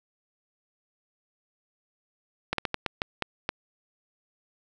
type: slowing click train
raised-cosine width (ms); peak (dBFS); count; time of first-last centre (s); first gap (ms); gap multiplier
0.3; -10; 8; 2.53-3.491; 53; 1.31
effects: none